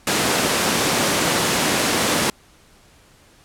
pink high-pass noise, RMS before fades -19 dBFS, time 0.07-2.3 s, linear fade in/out 2 ms, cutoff 180 Hz, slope 12 dB/octave, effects pink hiss -52 dBFS RMS until 3.44 s + low-pass 11000 Hz 12 dB/octave

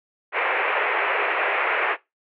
white band-pass noise, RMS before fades -23 dBFS, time 0.32-1.97 s, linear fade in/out 50 ms, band 380 to 2500 Hz, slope 48 dB/octave, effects noise-tail reverb RT60 0.2 s tail -19 dB re dry

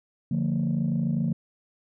sine chord, Bb major, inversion first, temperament equal with one note detuned, 146.83 / 174.61 / 227.1 Hz, D3 / F3 / Bb3, 0 / 0 / -45 cents, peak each -26 dBFS, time 0.31-1.33 s, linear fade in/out 5 ms, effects tanh soft clip ceiling -18 dBFS

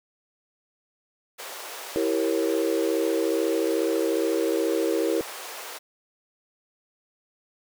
pink high-pass noise, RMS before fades -38 dBFS, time 1.38-5.79 s, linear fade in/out 20 ms, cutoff 460 Hz, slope 24 dB/octave
sine chord, E diminished seventh, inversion none, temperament equal with one note detuned, 329.6 / 392 / 466.2 / 545.8 Hz, E4 / G4 / Bb4 / Db5, 0 / 0 / 0 / -27 cents, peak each -26 / -28 / -26 / -30 dBFS, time 1.96-5.21 s, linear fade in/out 0 ms
effects none

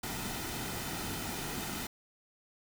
pink noise with comb filter, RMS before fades -38 dBFS, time 0.03-1.87 s, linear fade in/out 5 ms, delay 1.8 ms, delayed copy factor -0.5, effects none

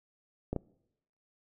clicks, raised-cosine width 2 ms, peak -19 dBFS, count 2, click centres 0.53 / 0.563 s, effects noise-tail reverb RT60 0.8 s tail -23 dB re dry

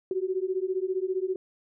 sine beating tone pair, 367.4 / 382.4 Hz, F#4 / G4, -12 / -43 cents, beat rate 15 Hz, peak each -29 dBFS, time 0.11-1.36 s, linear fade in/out 2 ms, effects none

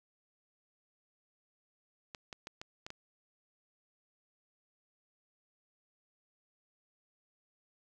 clicks, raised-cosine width 0.2 ms, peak -26 dBFS, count 6, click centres 2.148 / 2.328 / 2.471 / 2.615 / 2.865 / 2.904 s, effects none

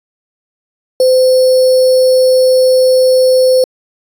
sine tone with sample-and-hold, 513 Hz, C5, 34 cents flat, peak -5 dBFS, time 1-3.64 s, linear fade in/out 2 ms, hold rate 4900 Hz, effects resampled to 32000 Hz

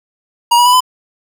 square tone with pitch steps, 950 / 969.4 / 989.2 / 1009.4 Hz, A#5 / B5 / B5 / B5, +33 / -32 / +3 / +38 cents, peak -7 dBFS, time 0.51-0.806 s, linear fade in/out 10 ms, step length 74 ms, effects none

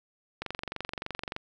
click train, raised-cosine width 0.3 ms, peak -18 dBFS, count 23, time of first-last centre 0.42-1.364 s, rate 23.3 Hz, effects none

